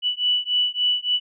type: beating tone pair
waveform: sine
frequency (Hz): 2960 / 2963.5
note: F#7 / F#7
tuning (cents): 0 / +2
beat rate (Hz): 3.5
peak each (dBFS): -22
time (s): 0.02-1.2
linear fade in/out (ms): 50
effects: none